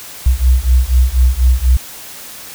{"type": "beating tone pair", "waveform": "sine", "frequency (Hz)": [61, 65.1], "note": ["B1", "C2"], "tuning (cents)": [-21, -8], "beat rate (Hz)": 4.1, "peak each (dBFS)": -11, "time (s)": [0.26, 1.77], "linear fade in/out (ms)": 5, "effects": ["white hiss -32 dBFS RMS until 2.54 s"]}